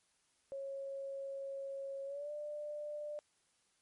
sine tone with pitch glide, 548 to 594.2 Hz, C#5 to D5, -20 to +20 cents, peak -40 dBFS, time 0.52-3.19 s, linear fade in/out 0 ms, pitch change +140 cents, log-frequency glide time 2.05-2.31 s, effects white hiss -75 dBFS RMS until 3.81 s + MP3 48 kbps

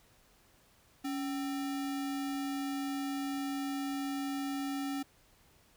sine tone with sample-and-hold, 278.6 Hz, C#4, 9 cents sharp, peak -33 dBFS, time 1.04-5.03 s, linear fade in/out 10 ms, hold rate 1050 Hz, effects pink hiss -65 dBFS RMS until 5.76 s

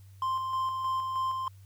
triangle tone with tremolo, 1046.5 Hz, C6, in tune, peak -25 dBFS, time 0.22-1.48 s, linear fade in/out 2 ms, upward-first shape square, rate 3.2 Hz, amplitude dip 35%, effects added 97 Hz sine -49 dBFS peak until 1.65 s + white hiss -66 dBFS RMS until 1.65 s

